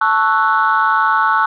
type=chord; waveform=sine; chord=F# minor seventh; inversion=first; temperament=equal; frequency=880 / 1108.7 / 1318.5 / 1480 Hz; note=A5 / C#6 / E6 / F#6; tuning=0 / 0 / 0 / 0 cents; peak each=-16 dBFS; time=0.01-1.46 s; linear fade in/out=5 ms; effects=tanh soft clip ceiling -4 dBFS